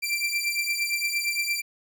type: beating tone pair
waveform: sawtooth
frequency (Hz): 2349 / 2357.7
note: D7 / D7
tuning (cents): 0 / +6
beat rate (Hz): 8.7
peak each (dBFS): -25 / -24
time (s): 0.02-1.62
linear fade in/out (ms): 20
effects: none